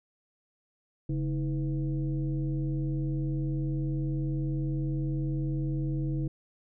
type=tone with frequency modulation; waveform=sine; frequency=140 Hz; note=C#3; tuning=18 cents sharp; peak=-27 dBFS; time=1.09-6.28 s; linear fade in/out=5 ms; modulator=180 Hz; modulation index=0.95; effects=none